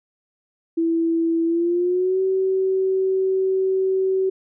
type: tone with pitch glide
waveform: sine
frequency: 330.7 to 379.9 Hz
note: E4 to F#4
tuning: +6 to +46 cents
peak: -17 dBFS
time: 0.77-4.3 s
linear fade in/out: 10 ms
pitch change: +240 cents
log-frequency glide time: 1.45-2.21 s
effects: none